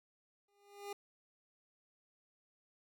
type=tone with exponential growth; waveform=25% pulse; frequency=404.8 Hz; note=G#4; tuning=44 cents flat; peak=-36 dBFS; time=0.48-0.93 s; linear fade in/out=5 ms; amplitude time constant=97 ms; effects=none